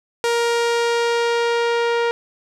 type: tone with low-pass filter sweep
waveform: sawtooth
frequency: 469.5 Hz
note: A#4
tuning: 12 cents sharp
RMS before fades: -19 dBFS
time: 0.24-2.11 s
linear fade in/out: 0 ms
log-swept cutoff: 9300 to 3100 Hz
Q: 0.73
effects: none